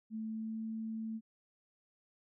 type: tone with pitch glide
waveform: sine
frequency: 220 to 222 Hz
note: A3 to A3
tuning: 0 to +16 cents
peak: -37 dBFS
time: 0.1-1.21 s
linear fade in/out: 50 ms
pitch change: +16 cents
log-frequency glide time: 0.25-0.63 s
effects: none